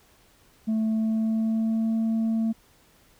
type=tone with pitch glide; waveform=sine; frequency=220 to 224.2 Hz; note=A3 to A3; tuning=0 to +33 cents; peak=-19 dBFS; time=0.67-2.53 s; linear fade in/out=20 ms; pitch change=+33 cents; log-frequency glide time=0.84-1.95 s; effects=tanh soft clip ceiling -21 dBFS + pink hiss -59 dBFS RMS until 3.19 s